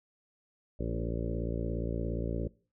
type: harmonic tone with a mistuned harmonic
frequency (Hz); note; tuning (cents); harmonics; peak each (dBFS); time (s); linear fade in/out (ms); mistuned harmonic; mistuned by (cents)
57.2; A#1; -32; 1 / 2 / 3 / 4 / 5 / 6 / 7 / 8 / 9 / 10; -35 / -38 / -40 / -41 / -42 / -43 / -43 / -44 / -45 / -45; 0.79-2.48; 10; 5; +16
effects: noise-tail reverb RT60 0.4 s tail -22 dB re dry